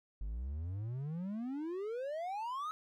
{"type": "exponential sweep", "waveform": "triangle", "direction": "up", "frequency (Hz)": [47.68, 1300], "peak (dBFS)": -35, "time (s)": [0.21, 2.71], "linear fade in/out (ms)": 0, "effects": []}